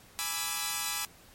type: chord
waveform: 5% pulse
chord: E dominant seventh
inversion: first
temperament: equal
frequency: 830.6 / 987.8 / 1174.7 / 1318.5 Hz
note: G#5 / B5 / D6 / E6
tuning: 0 / 0 / 0 / 0 cents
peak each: -25 dBFS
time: 0.19-1.05 s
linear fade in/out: 0 ms
effects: pink hiss -56 dBFS RMS until 1.34 s + MP3 64 kbps